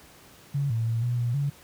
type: tone with pitch steps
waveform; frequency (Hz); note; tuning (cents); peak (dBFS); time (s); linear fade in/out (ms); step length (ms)
sine; 141.1 / 113.8 / 114.5 / 121.5 / 119.9 / 142; C#3 / A#2 / A#2 / B2 / A#2 / C#3; +31 / -41 / -31 / -28 / +49 / +42; -23; 0.54-1.5; 10; 160
effects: pink hiss -52 dBFS RMS until 1.63 s + high-pass 60 Hz 12 dB/octave